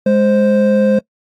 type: tone pair together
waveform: triangle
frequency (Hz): 207.7 / 523.4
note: G#3 / C5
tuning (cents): 0 / 0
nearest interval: octave + major third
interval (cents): 1600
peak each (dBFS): -10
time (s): 0.06-0.99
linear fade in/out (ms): 5
effects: noise-tail reverb RT60 0.1 s tail -22 dB re dry + AAC 48 kbps